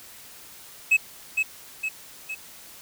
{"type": "tone with echo", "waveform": "triangle", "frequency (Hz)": 2578, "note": "E7", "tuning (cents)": -39, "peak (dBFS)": -13, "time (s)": [0.91, 0.97], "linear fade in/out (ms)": 10, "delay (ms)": 460, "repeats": 3, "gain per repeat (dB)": -5, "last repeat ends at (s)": 2.35, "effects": ["white hiss -46 dBFS RMS until 2.81 s"]}